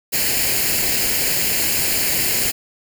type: noise with comb filter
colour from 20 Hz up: white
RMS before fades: -19 dBFS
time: 0.12-2.52 s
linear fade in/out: 20 ms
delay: 0.42 ms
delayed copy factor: +0.65
effects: none